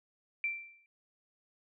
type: tone with exponential decay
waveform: sine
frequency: 2349 Hz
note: D7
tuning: in tune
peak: -28 dBFS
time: 0.44-0.86 s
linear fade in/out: 1 ms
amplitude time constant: 91 ms
effects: none